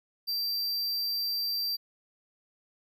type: tone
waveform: square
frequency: 4699 Hz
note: D8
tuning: in tune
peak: -29 dBFS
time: 0.27-1.77 s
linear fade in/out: 20 ms
effects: none